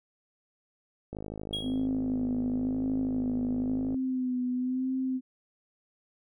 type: click train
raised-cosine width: 2 ms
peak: -25 dBFS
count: 149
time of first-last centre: 1.13-3.944 s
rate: 52.6 Hz
type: tone with exponential decay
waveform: triangle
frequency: 3296 Hz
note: G#7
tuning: 14 cents flat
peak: -26 dBFS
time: 1.53-1.87 s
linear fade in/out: 5 ms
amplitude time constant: 72 ms
type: tone with vibrato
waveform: sine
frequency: 255.4 Hz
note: C4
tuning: 42 cents flat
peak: -27 dBFS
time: 1.62-5.21 s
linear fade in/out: 50 ms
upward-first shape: sine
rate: 0.97 Hz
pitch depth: 41 cents each way
effects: none